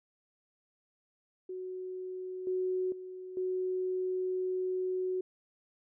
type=tone with level steps; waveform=sine; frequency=370 Hz; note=F#4; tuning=in tune; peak=-37 / -29 / -41 / -30 dBFS; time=1.49-5.21 s; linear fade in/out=5 ms; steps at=2.47 / 2.92 / 3.37 s; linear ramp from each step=2 ms; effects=none